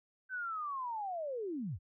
sine linear sweep, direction down, 1546 to 65.41 Hz, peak -36 dBFS, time 0.29-1.79 s, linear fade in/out 50 ms, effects none

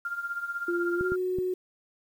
sine tone with tremolo, 1396.9 Hz, F6, in tune, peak -27 dBFS, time 0.05-1.16 s, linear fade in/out 2 ms, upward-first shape triangle, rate 16 Hz, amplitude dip 80%
sine tone with pitch glide, 347.3 to 367.3 Hz, F4 to F#4, -10 to -13 cents, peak -26 dBFS, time 0.68-1.54 s, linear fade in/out 5 ms, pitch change +97 cents, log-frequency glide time 0.96-1.04 s
clicks, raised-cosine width 3 ms, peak -22 dBFS, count 3, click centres 1.01 / 1.12 / 1.386 s
effects 9-bit

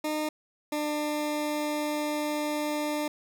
20% pulse tone pair in turn, 305.6 / 299.1 Hz, D#4 / D4, -31 / +32 cents, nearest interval unison, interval 37 cents, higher first, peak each -23 dBFS, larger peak neither, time 0.04-0.29 / 0.72-3.08 s, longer second, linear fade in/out 5 ms, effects none

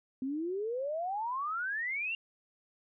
sine exponential sweep, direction up, 254.7 to 2814 Hz, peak -32 dBFS, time 0.22-2.15 s, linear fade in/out 2 ms, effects none

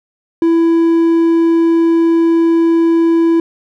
triangle tone, 332.1 Hz, E4, 13 cents sharp, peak -6 dBFS, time 0.42-3.4 s, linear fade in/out 2 ms, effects none

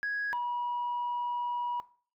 sine tone pair in turn, 1661.2 / 967.4 Hz, G#6 / B5, 0 / -36 cents, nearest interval major sixth, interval 936 cents, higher first, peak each -28 dBFS, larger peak neither, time 0.03-0.33 / 0.33-1.8 s, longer second, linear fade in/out 0 ms, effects noise-tail reverb RT60 0.4 s tail -18 dB re dry + tanh soft clip ceiling -27 dBFS

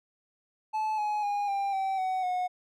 triangle tone with pitch steps, 866 / 841.3 / 817.4 / 794.1 / 771.5 / 749.6 / 728.2 Hz, A5 / G#5 / G#5 / G5 / G5 / F#5 / F#5, -28 / +22 / -28 / +22 / -28 / +22 / -28 cents, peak -25 dBFS, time 0.73-2.48 s, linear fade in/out 20 ms, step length 250 ms, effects none

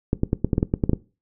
clicks, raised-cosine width 3 ms, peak -6 dBFS, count 11, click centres 0.131 / 0.234 / 0.331 / 0.446 / 0.532 / 0.581 / 0.629 / 0.739 / 0.838 / 0.895 / 0.933 s, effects noise-tail reverb RT60 0.3 s tail -19 dB re dry

